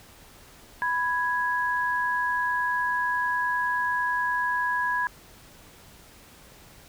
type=tone pair together; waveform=sine; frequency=990.5 / 1661.2 Hz; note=B5 / G#6; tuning=+5 / 0 cents; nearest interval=major sixth; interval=895 cents; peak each=-26 dBFS; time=0.82-5.07 s; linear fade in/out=0 ms; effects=pink hiss -51 dBFS RMS until 6.88 s